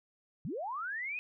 sine linear sweep, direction up, 117.8 to 2546 Hz, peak -35 dBFS, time 0.45-1.19 s, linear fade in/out 0 ms, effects none

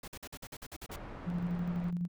pink noise bursts, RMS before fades -45 dBFS, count 10, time 0.03-0.961 s, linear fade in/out 5 ms, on 49 ms, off 49 ms
pink low-pass noise, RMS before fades -45 dBFS, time 0.89-1.91 s, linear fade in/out 10 ms, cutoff 1500 Hz, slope 12 dB/octave
sine tone with tremolo, 174.61 Hz, F3, in tune, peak -30 dBFS, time 1.26-2.08 s, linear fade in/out 20 ms, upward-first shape square, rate 12 Hz, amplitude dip 40%
effects none

